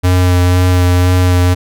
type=tone with vibrato; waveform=square; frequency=90.1 Hz; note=F#2; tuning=45 cents flat; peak=-8 dBFS; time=0.03-1.55 s; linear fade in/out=20 ms; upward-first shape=sine; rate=2 Hz; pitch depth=16 cents each way; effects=none